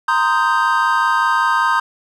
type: chord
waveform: triangle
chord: C minor seventh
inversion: third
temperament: equal with one note detuned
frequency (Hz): 932.3 / 1037.5 / 1244.5 / 1568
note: Bb5 / C6 / Eb6 / G6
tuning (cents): 0 / -15 / 0 / 0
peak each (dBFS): -17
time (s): 0.08-1.8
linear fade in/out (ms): 5
effects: none